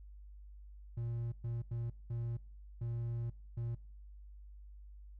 triangle tone bursts at uneven times, 117.3 Hz, A#2, 11 cents sharp, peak -34 dBFS, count 6, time 0.97-1.32 / 1.44-1.62 / 1.71-1.9 / 2.1-2.37 / 2.81-3.3 / 3.57-3.75 s, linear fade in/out 5 ms, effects noise-tail reverb RT60 0.5 s tail -22 dB re dry + added 50 Hz sine -50 dBFS peak until 5.19 s

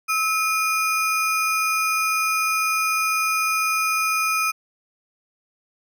square ring-modulated tone, 1871 Hz, A#6, 6 cents sharp, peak -17 dBFS, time 0.08-4.52 s, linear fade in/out 20 ms, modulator 575 Hz, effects none

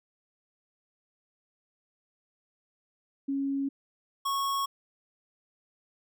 sine / square tone pair in turn, 275.6 / 1102.4 Hz, C#4 / C#6, -10 / -10 cents, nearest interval 2 octaves, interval 2400 cents, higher second, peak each -27 / -28 dBFS, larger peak first, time 3.28-3.69 / 4.25-4.66 s, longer neither, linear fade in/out 10 ms, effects none

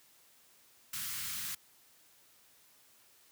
white band-stop noise, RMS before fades -39 dBFS, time 0.93-1.55 s, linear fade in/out 5 ms, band 210 to 1200 Hz, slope 24 dB/octave, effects white hiss -64 dBFS RMS until 3.31 s + high-pass 60 Hz 12 dB/octave

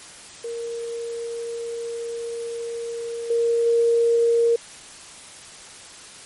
sine tone with level steps, 466.2 Hz, A#4, in tune, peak -27 / -17 / -15 dBFS, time 0.44-4.56 s, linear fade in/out 5 ms, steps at 3.3 / 3.66 s, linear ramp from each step 5 ms, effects white hiss -42 dBFS RMS until 6.25 s + MP3 48 kbps

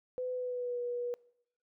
sine tone with pitch glide, 504 to 484.9 Hz, B4 to B4, +35 to -32 cents, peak -33 dBFS, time 0.18-1.14 s, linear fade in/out 0 ms, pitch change -67 cents, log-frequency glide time 0.32-0.8 s, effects noise-tail reverb RT60 0.7 s tail -23 dB re dry

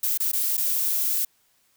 violet noise with dropouts, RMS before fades -24 dBFS, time 0.03-1.25 s, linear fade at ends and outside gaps 5 ms, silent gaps 0.176-0.201 / 0.317-0.331 / 0.57-0.577 s, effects white hiss -65 dBFS RMS until 1.76 s

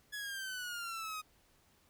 sawtooth exponential sweep, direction down, 1700 to 1244.5 Hz, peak -36 dBFS, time 0.12-1.22 s, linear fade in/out 20 ms, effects pink hiss -69 dBFS RMS until 1.89 s

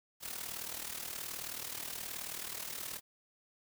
white noise with amplitude modulation, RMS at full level -39 dBFS, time 0.2-3.01 s, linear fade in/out 50 ms, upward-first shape sine, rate 38.8 Hz, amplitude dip 70%, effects none

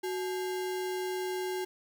sine tone with sample-and-hold, 369.4 Hz, F#4, 3 cents flat, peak -31 dBFS, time 0.03-1.65 s, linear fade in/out 10 ms, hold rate 1225 Hz, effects none

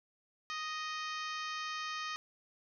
harmonic tone with a mistuned harmonic, 622.3 Hz, D#5, in tune, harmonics 2 / 3 / 4 / 5 / 6 / 7 / 8 / 9 / 10, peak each -40 / -44 / -46 / -48 / -50 / -51 / -52 / -53 / -54 dBFS, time 0.5-2.16 s, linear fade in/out 0 ms, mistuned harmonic 9, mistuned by -28 cents, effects none

